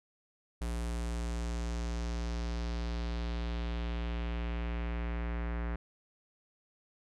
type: tone with low-pass filter sweep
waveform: square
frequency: 58.3 Hz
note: A#1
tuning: 1 cent sharp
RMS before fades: -35 dBFS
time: 0.61-5.76 s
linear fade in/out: 5 ms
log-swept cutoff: 10000 to 1800 Hz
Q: 1.8
effects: none